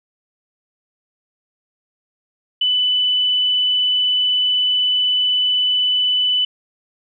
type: tone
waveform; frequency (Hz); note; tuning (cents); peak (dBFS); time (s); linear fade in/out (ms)
sine; 2992; F#7; +19; -14; 2.61-6.45; 5
effects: none